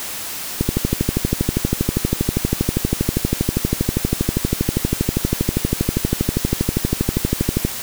click train, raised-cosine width 3 ms, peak -3 dBFS, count 89, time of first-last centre 0.61-7.65 s, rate 12.5 Hz, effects white hiss -28 dBFS RMS until 7.82 s

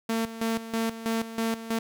sawtooth tone with tremolo, 226.2 Hz, A3, 48 cents sharp, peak -21 dBFS, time 0.09-1.79 s, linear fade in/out 5 ms, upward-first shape square, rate 3.1 Hz, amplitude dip 75%, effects none

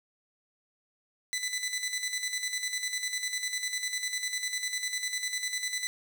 15% pulse tone with tremolo, 2000 Hz, B6, 21 cents sharp, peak -23 dBFS, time 1.33-5.87 s, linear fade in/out 0 ms, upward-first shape square, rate 10 Hz, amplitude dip 55%, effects none

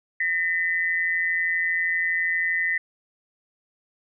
sine tone pair together, 1830.5 / 2003 Hz, A#6 / B6, -32 / +24 cents, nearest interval major second, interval 156 cents, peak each -24 dBFS, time 0.2-2.78 s, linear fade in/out 5 ms, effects none

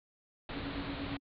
pink low-pass noise, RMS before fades -41 dBFS, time 0.49-1.17 s, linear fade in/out 2 ms, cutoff 4300 Hz, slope 96 dB/octave
sine tone with tremolo, 279 Hz, C#4, 11 cents sharp, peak -36 dBFS, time 0.53-1.2 s, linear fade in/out 50 ms, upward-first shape sine, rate 8.6 Hz, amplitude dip 95%
effects none

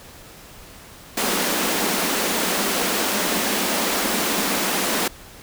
pink high-pass noise, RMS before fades -22 dBFS, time 1.17-5.08 s, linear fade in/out 5 ms, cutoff 180 Hz, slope 96 dB/octave, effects pink hiss -43 dBFS RMS until 5.42 s

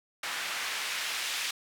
white noise with band-pass filter sweep, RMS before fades -34 dBFS, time 0.23-1.51 s, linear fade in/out 5 ms, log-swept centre 1600 to 2800 Hz, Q 0.93, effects none

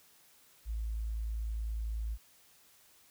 sine tone, 55 Hz, A1, in tune, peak -33 dBFS, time 0.65-2.18 s, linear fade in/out 50 ms, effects white hiss -63 dBFS RMS until 3.1 s

